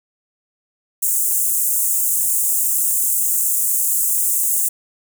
pink high-pass noise, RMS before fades -18 dBFS, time 1.02-4.69 s, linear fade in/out 10 ms, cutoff 7300 Hz, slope 48 dB/octave, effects none

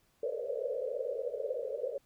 white band-pass noise, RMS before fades -36 dBFS, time 0.23-1.98 s, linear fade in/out 2 ms, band 440 to 580 Hz, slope 96 dB/octave, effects pink hiss -71 dBFS RMS until 2.05 s

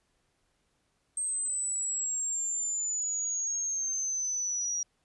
sine exponential sweep, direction down, 8350 to 5730 Hz, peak -29 dBFS, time 1.17-4.83 s, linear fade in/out 2 ms, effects pink hiss -74 dBFS RMS until 5.04 s + resampled to 24000 Hz

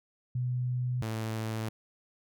sine / sawtooth tone pair in turn, 124.7 / 110.8 Hz, B2 / A2, +17 / +13 cents, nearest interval major second, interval 204 cents, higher first, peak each -28 dBFS, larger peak neither, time 0.35-1.02 / 1.02-1.69 s, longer neither, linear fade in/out 5 ms, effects none

